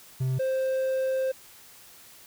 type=tone pair in turn; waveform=triangle; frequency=130 / 525.3 Hz; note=C3 / C5; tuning=-11 / +7 cents; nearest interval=2 octaves; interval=2418 cents; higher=second; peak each=-22 / -22 dBFS; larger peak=neither; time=0.2-0.39 / 0.39-1.32 s; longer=second; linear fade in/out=10 ms; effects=white hiss -51 dBFS RMS until 2.26 s

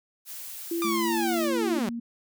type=noise; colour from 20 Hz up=blue; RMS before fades=-39 dBFS; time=0.25-1.5 s; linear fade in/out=50 ms
type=tone; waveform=sine; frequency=337.5 Hz; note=E4; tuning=41 cents sharp; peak=-26 dBFS; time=0.71-1.79 s; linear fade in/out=5 ms
type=linear sweep; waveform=sawtooth; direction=down; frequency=1207 to 177.9 Hz; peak=-24 dBFS; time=0.82-1.89 s; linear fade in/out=0 ms
type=tone with pitch glide; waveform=sine; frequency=219.6 to 234 Hz; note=A3 to A#3; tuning=-3 to +7 cents; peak=-30 dBFS; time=0.84-2 s; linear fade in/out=10 ms; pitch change=+110 cents; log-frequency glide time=1.01-1.12 s
effects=none

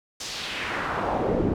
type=noise with band-pass filter sweep; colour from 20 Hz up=brown; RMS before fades=-27 dBFS; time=0.2-1.54 s; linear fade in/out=5 ms; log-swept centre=6000 to 300 Hz; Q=1.7; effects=none

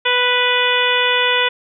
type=harmonic tone; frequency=493.9 Hz; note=B4; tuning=in tune; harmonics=1 / 2 / 3 / 4 / 5 / 6 / 7; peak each=-21 / -21 / -21 / -21 / -21 / -21 / -21 dBFS; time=0.05-1.49 s; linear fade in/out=10 ms; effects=none

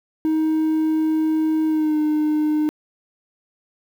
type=tone with pitch glide; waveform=triangle; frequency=314.6 to 304.4 Hz; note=D#4 to D#4; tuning=+19 to -38 cents; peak=-14 dBFS; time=0.25-2.69 s; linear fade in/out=0 ms; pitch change=-57 cents; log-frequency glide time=1.67-1.98 s; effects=tanh soft clip ceiling -10 dBFS + 8-bit

